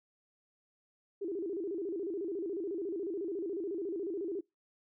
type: tone with vibrato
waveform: sine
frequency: 365.1 Hz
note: F#4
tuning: 23 cents flat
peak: -34 dBFS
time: 1.21-4.41 s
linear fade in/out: 10 ms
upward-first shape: square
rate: 14 Hz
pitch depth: 160 cents each way
effects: noise-tail reverb RT60 0.2 s tail -25 dB re dry